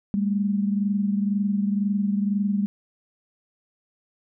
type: tone pair together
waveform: sine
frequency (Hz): 199.9 / 221.9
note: G3 / A3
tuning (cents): +34 / +15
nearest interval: major second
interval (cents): 181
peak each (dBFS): -21 / -28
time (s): 0.14-2.66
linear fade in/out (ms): 0
effects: none